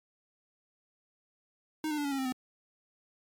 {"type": "tone with pitch steps", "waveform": "square", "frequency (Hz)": [311.1, 301, 291.3, 281.8, 272.7, 263.9, 255.3], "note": ["D#4", "D4", "D4", "C#4", "C#4", "C4", "C4"], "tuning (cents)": [0, 43, -14, 29, -28, 15, -42], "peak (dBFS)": -31, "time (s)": [1.84, 2.323], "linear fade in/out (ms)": 2, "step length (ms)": 69, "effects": ["MP3 96 kbps"]}